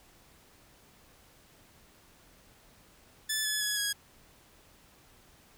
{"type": "tone with pitch steps", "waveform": "10% pulse", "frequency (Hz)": [1742, 1713.1, 1684.6, 1656.6], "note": ["A6", "A6", "G#6", "G#6"], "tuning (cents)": [-18, -47, 24, -5], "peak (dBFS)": -20, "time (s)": [3.29, 3.93], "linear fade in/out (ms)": 10, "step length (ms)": 160, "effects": ["pink hiss -60 dBFS RMS until 5.57 s"]}